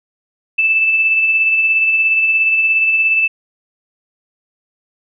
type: tone with tremolo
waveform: sine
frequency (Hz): 2637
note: E7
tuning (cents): 0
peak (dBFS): -9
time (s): 0.58-3.28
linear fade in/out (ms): 10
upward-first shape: sine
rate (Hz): 17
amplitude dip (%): 35
effects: none